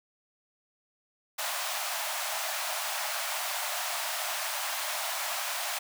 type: high-pass noise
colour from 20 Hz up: pink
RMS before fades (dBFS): -33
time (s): 1.38-5.79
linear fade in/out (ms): 10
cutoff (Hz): 600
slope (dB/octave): 96
effects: none